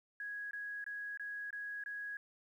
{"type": "tone bursts", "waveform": "sine", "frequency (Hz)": 1661.2, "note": "G#6", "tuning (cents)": 0, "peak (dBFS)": -40, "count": 6, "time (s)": [0.2, 2.17], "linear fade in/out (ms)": 2, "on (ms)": 310, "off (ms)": 22, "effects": ["12-bit"]}